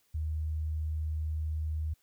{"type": "tone", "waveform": "sine", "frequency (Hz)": 77.78, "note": "D#2", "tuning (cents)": 0, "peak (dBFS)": -30, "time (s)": [0.14, 1.94], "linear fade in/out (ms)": 10, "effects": ["white hiss -71 dBFS RMS until 2.02 s"]}